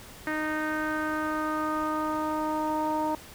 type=tone with low-pass filter sweep; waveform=sawtooth; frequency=308.8 Hz; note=D#4; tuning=13 cents flat; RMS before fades=-29 dBFS; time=0.27-3.15 s; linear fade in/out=2 ms; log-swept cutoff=1800 to 890 Hz; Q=4.5; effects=pink hiss -47 dBFS RMS until 3.34 s